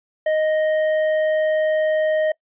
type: tone with hard clipping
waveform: triangle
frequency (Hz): 622.3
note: D#5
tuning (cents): 0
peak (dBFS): -18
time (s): 0.26-2.32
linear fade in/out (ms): 5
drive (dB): 10
effects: noise-tail reverb RT60 0.1 s tail -24 dB re dry + resampled to 8000 Hz